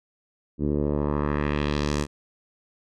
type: tone with low-pass filter sweep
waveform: 10% pulse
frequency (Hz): 73.42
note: D2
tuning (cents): 0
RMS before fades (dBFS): -25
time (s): 0.58-2.07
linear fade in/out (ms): 50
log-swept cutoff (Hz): 290 to 8700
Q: 1.5
effects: none